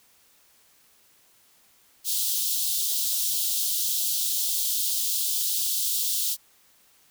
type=high-pass noise; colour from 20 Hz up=white; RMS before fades=-26 dBFS; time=2.04-6.37 s; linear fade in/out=50 ms; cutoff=3200 Hz; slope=48 dB/octave; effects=white hiss -60 dBFS RMS until 7.1 s